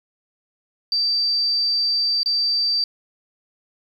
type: tone with dropouts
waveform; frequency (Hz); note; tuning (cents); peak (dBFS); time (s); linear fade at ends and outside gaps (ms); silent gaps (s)
triangle; 4659; D8; -15; -14; 0.92-2.84; 2; 2.232-2.259
effects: tanh soft clip ceiling -16 dBFS + 9-bit